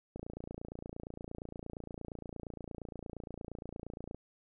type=click train; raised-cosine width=2 ms; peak=-29 dBFS; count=115; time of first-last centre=0.16-4.146 s; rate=28.6 Hz; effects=none